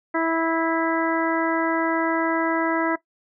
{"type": "harmonic tone with a mistuned harmonic", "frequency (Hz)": 327.4, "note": "E4", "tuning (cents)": -12, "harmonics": [1, 2, 3, 4, 5, 6], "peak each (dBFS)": [-23, -26, -28, -29, -30, -31], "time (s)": [0.14, 2.96], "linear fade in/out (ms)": 10, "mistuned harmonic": 6, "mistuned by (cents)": 16, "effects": ["noise-tail reverb RT60 0.1 s tail -17 dB re dry"]}